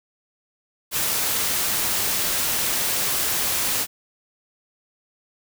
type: noise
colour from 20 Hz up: white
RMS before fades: -23 dBFS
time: 0.91-3.87 s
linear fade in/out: 50 ms
effects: none